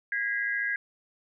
sine tone cluster, 1638 / 1943 / 2057 Hz, G#6 / B6 / C7, -24 / -29 / -30 cents, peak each -28 / -33 / -36 dBFS, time 0.12-0.76 s, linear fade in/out 2 ms, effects none

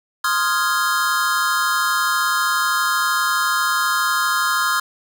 square chord, F minor seventh, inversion second, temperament equal, 1046.5 / 1244.5 / 1396.9 / 1661.2 Hz, C6 / Eb6 / F6 / Ab6, 0 / 0 / 0 / 0 cents, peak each -24 / -23 / -22 / -25 dBFS, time 0.24-4.8 s, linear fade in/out 5 ms, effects none

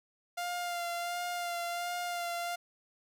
sawtooth tone with vibrato, 698.5 Hz, F5, in tune, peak -30 dBFS, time 0.37-2.56 s, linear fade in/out 10 ms, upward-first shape sine, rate 1.4 Hz, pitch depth 22 cents each way, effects none

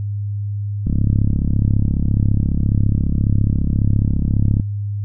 click train, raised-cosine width 5 ms, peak -5 dBFS, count 130, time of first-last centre 0.87-4.598 s, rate 34.6 Hz, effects noise-tail reverb RT60 0.2 s tail -26 dB re dry + added 102 Hz sine -20 dBFS peak until 5.04 s

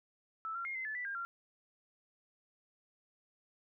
sine tone with pitch steps, 1315 / 1373 / 2134 / 2061 / 1735 / 1974 / 1606 / 1379 Hz, E6 / F6 / C7 / C7 / A6 / B6 / G6 / F6, -5 / -30 / +34 / -27 / -25 / -1 / +41 / -22 cents, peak -37 dBFS, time 0.45-1.25 s, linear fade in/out 0 ms, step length 100 ms, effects none

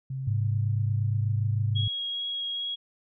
sine tone with pitch glide, 132.8 to 130.59 Hz, C3 to C3, +26 to -3 cents, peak -30 dBFS, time 0.1-1.84 s, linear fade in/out 5 ms, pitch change -29 cents, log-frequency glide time 1.14-1.23 s
sine tone, 104.2 Hz, G#2, 6 cents sharp, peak -24 dBFS, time 0.27-1.88 s, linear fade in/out 5 ms
sine tone with vibrato, 3300 Hz, G#7, 12 cents flat, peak -29 dBFS, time 1.75-2.76 s, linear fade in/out 20 ms, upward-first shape triangle, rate 2.4 Hz, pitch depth 9 cents each way
effects none

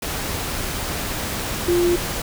sine tone in noise, 349.2 Hz, F4, in tune, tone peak -15 dBFS, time 1.68-1.96 s, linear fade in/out 5 ms, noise pink, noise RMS -26 dBFS, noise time 0.02-2.22 s, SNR +8 dB, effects none

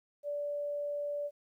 sine tone, 581 Hz, D5, 19 cents flat, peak -33 dBFS, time 0.23-1.31 s, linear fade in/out 50 ms, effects 12-bit

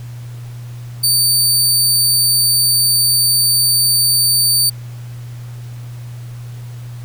20% pulse tone, 4589 Hz, D8, 41 cents flat, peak -5 dBFS, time 1.03-4.7 s, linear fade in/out 10 ms, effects added 120 Hz sine -27 dBFS peak until 7.04 s + pink hiss -44 dBFS RMS until 7.04 s

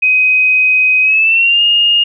sine tone with pitch glide, 2516 to 2840 Hz, D#7 to F7, +19 to +28 cents, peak -7 dBFS, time 0.02-2.04 s, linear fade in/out 10 ms, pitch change +209 cents, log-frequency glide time 1.02-1.62 s, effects none

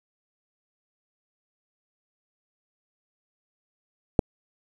click, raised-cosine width 2 ms, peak -3 dBFS, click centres 4.192 s, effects 7-bit

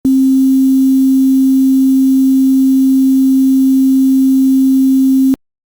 sine tone with quantisation, 265.1 Hz, C4, 23 cents sharp, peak -6 dBFS, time 0.05-5.34 s, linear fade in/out 0 ms, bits 5, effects Opus 32 kbps

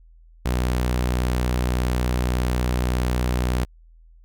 sawtooth tone, 61.74 Hz, B1, in tune, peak -16 dBFS, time 0.45-3.65 s, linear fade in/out 10 ms, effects added 41 Hz sine -47 dBFS peak until 4.24 s

